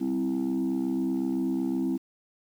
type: chord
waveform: sine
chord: C major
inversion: second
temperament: equal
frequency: 196 / 261.6 / 329.6 Hz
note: G3 / C4 / E4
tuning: 0 / 0 / 0 cents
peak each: -31 / -26 / -28 dBFS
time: 0-1.98 s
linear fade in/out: 20 ms
effects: tanh soft clip ceiling -21 dBFS + 9-bit